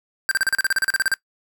square tone bursts, 1572 Hz, G6, 4 cents sharp, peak -17 dBFS, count 15, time 0.29-1.139 s, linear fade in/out 0 ms, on 23 ms, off 36 ms, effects noise-tail reverb RT60 0.1 s tail -20 dB re dry

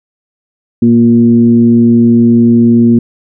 sine tone with frequency modulation, 234.6 Hz, A#3, 11 cents sharp, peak -3 dBFS, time 0.82-2.99 s, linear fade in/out 5 ms, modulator 119 Hz, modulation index 0.59, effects none

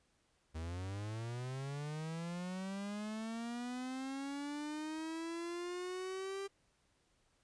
45% pulse linear sweep, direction up, 77.78 to 396.3 Hz, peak -40 dBFS, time 0.54-6.48 s, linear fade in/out 20 ms, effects pink hiss -75 dBFS RMS until 7.43 s + resampled to 22050 Hz

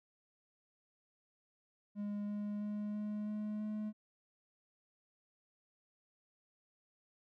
triangle tone with pitch steps, 205.6 / 207 / 208.5 / 209.9 / 211.4 / 212.9 Hz, G#3 / G#3 / G#3 / G#3 / G#3 / G#3, -17 / -5 / +7 / +19 / +31 / +43 cents, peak -35 dBFS, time 1.95-3.93 s, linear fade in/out 50 ms, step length 330 ms, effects none

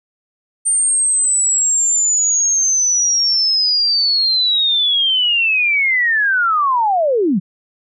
sine linear sweep, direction down, 8870 to 160.2 Hz, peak -12 dBFS, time 0.65-7.4 s, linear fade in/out 20 ms, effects none

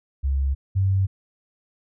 sine tone pair in turn, 68.1 / 96.31 Hz, C#2 / G2, -30 / -30 cents, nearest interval tritone, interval 600 cents, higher second, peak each -19 / -17 dBFS, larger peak second, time 0.23-0.55 / 0.75-1.07 s, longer neither, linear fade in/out 20 ms, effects none

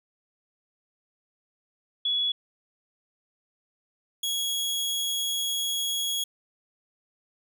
sine / sawtooth tone pair in turn, 3387 / 3329 Hz, G#7 / G#7, +33 / +3 cents, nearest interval unison, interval 30 cents, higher first, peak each -23 dBFS, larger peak neither, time 2.05-2.32 / 4.23-6.24 s, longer second, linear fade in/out 5 ms, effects none

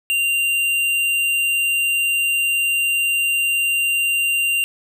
triangle tone with tanh clipping, 2779 Hz, F7, 9 cents flat, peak -18 dBFS, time 0.1-4.64 s, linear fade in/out 0 ms, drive 17 dB, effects none

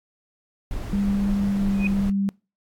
brown noise, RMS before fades -30 dBFS, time 0.71-2.1 s, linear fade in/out 2 ms
sine tone with pitch glide, 200 to 197.47 Hz, G3 to G3, +35 to +13 cents, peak -20 dBFS, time 0.93-2.29 s, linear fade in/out 0 ms, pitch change -22 cents, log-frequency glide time 1.39-1.78 s
sine tone with exponential growth, 2489 Hz, D#7, in tune, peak -21 dBFS, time 1.73-1.87 s, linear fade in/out 2 ms, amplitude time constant 29 ms
effects noise-tail reverb RT60 0.3 s tail -25 dB re dry + AAC 64 kbps

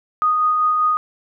sine tone with tremolo, 1240 Hz, D#6, 6 cents flat, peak -13 dBFS, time 0.22-0.97 s, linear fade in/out 0 ms, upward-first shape sine, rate 5.1 Hz, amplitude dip 25%, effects none

